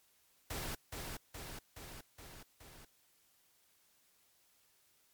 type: noise with echo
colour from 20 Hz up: pink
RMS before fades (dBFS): -41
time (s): 0.5-0.75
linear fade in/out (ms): 5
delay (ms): 420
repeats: 5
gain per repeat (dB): -3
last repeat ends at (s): 2.85
effects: white hiss -71 dBFS RMS until 5.13 s + MP3 96 kbps